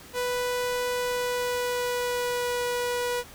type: tone with pitch glide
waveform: sawtooth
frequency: 493.9 to 487.9 Hz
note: B4 to B4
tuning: 0 to -21 cents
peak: -22 dBFS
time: 0.13-3.24 s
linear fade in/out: 50 ms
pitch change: -21 cents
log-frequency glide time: 0.94-2.66 s
effects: pink hiss -47 dBFS RMS until 3.34 s